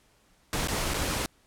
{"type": "noise with dropouts", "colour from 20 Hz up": "pink", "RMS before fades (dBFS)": -29, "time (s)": [0.53, 1.26], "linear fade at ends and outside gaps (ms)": 1, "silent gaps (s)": [[0.674, 0.683], [0.937, 0.942]], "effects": ["pink hiss -64 dBFS RMS until 1.46 s", "low-pass 12000 Hz 12 dB/octave"]}